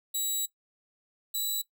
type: tone pair in turn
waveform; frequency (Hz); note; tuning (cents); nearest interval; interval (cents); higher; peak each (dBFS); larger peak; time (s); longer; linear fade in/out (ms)
10% pulse; 3900 / 3932; B7 / B7; -23 / -8; unison; 15; second; -21 / -21; neither; 0.14-0.46 / 1.34-1.62; first; 10
effects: noise-tail reverb RT60 0.1 s tail -17 dB re dry